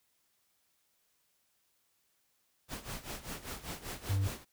pink noise with tremolo, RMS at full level -40 dBFS, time 2.68-4.45 s, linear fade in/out 50 ms, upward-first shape sine, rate 5.1 Hz, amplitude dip 80%
triangle tone, 97.7 Hz, G2, 5 cents flat, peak -26 dBFS, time 4.09-4.28 s, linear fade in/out 10 ms
effects white hiss -75 dBFS RMS until 4.52 s

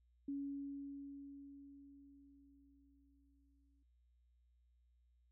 sine tone with exponential decay, 280 Hz, C#4, 18 cents sharp, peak -39 dBFS, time 0.28-3.83 s, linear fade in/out 5 ms, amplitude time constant 770 ms, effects added 60 Hz sine -70 dBFS peak until 5.31 s

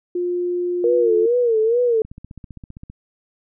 sine tone, 354.1 Hz, F4, 24 cents sharp, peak -19 dBFS, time 0.15-1.26 s, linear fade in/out 5 ms
sine tone with vibrato, 462.9 Hz, A#4, 12 cents flat, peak -14 dBFS, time 0.84-2.02 s, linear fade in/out 2 ms, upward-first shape sine, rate 2.3 Hz, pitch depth 110 cents each way
click train, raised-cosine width 5 ms, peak -24 dBFS, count 14, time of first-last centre 2.05-2.9 s, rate 15.3 Hz
effects none

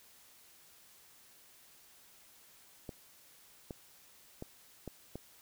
clicks, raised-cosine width 2 ms, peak -28 dBFS, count 5, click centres 2.892 / 3.708 / 4.424 / 4.877 / 5.156 s, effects white hiss -61 dBFS RMS until 5.41 s

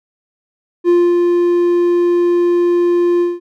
triangle tone with ADSR envelope, 349.2 Hz, F4, in tune, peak -5 dBFS, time 0.84-3.4 s, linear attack 48 ms, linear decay 250 ms, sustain -3 dB, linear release 190 ms, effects none

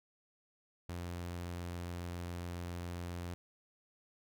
sawtooth tone, 87.31 Hz, F2, in tune, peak -36 dBFS, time 0.89-3.34 s, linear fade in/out 0 ms, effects none

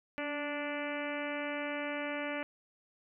harmonic tone with a mistuned harmonic, 292.4 Hz, D4, 7 cents flat, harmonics 1 / 2 / 3 / 4 / 5 / 6 / 7 / 8 / 9 / 10, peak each -40 / -39 / -46 / -47 / -45 / -45 / -45 / -44 / -49 / -51 dBFS, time 0.18-2.43 s, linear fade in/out 0 ms, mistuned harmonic 1, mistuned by -29 cents, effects none

